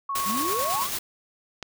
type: tone with vibrato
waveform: sine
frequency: 1103 Hz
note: C#6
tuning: 9 cents flat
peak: -26 dBFS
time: 0.09-0.84 s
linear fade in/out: 5 ms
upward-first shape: sine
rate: 17 Hz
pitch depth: 14 cents each way
type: noise with tremolo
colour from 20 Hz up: white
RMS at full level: -29 dBFS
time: 0.15-0.99 s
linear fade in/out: 5 ms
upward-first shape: square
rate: 9.1 Hz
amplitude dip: 30%
type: exponential sweep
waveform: triangle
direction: up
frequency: 181.8 to 1244.5 Hz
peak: -27 dBFS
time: 0.25-0.9 s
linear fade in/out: 50 ms
type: click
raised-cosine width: 0.2 ms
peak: -17 dBFS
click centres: 1.627 s
effects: none